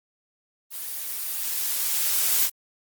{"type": "noise with level ramp", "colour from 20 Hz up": "blue", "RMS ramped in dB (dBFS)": [-34, -20], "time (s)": [0.7, 2.5], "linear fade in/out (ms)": 50, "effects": ["Opus 24 kbps"]}